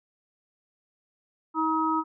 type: harmonic tone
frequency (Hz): 317.8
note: D#4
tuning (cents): +37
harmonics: 1 / 3 / 4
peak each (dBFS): -27 / -27 / -27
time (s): 1.54-2.04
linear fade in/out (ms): 50
effects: none